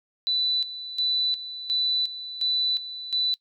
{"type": "tone with tremolo", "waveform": "sine", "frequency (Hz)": 3982, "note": "B7", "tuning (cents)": 14, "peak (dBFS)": -22, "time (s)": [0.27, 3.34], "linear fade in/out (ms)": 0, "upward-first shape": "square", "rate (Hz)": 1.4, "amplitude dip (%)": 75, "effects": ["noise-tail reverb RT60 0.1 s tail -21 dB re dry"]}